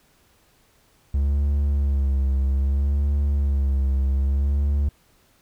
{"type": "tone with vibrato", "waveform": "triangle", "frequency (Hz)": 69.3, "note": "C#2", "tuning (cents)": 0, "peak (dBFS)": -16, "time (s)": [1.14, 4.89], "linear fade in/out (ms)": 5, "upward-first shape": "sine", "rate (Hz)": 0.62, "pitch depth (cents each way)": 54, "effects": ["pink hiss -60 dBFS RMS until 5.41 s"]}